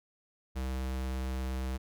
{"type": "tone", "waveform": "square", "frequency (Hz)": 64.9, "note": "C2", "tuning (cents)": -13, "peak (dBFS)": -33, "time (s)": [0.55, 1.78], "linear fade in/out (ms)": 20, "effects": []}